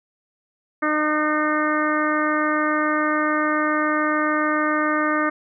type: harmonic tone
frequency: 304.5 Hz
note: D#4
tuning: 37 cents flat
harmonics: 1 / 2 / 3 / 4 / 5 / 6 / 7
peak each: -23 / -26 / -33 / -23 / -27 / -27 / -33 dBFS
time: 0.82-5.3 s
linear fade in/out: 10 ms
effects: none